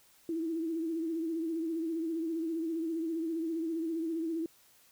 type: tone with vibrato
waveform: sine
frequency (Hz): 327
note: E4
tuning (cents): -14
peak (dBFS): -31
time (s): 0.29-4.46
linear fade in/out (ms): 2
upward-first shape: sine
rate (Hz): 15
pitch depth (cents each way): 55
effects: white hiss -63 dBFS RMS until 4.91 s